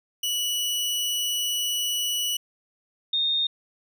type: tone pair in turn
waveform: sawtooth / sine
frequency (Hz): 2945 / 3675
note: F#7 / A#7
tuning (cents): -9 / -25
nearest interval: major third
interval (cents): 384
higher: second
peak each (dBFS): -21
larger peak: neither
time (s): 0.23-2.37 / 3.13-3.47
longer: first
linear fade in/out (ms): 5
effects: none